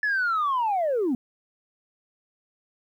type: linear sweep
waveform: sine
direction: down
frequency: 1737 to 228.7 Hz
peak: -20 dBFS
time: 0.03-1.15 s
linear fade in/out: 2 ms
effects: tanh soft clip ceiling -19 dBFS + 10-bit